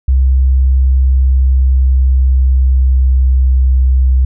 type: tone with pitch glide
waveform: sine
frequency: 65.41 to 64.51 Hz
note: C2 to C2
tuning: 0 to -24 cents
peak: -6 dBFS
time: 0.08-4.25 s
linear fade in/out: 5 ms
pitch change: -24 cents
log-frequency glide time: 0.97-3.71 s
effects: none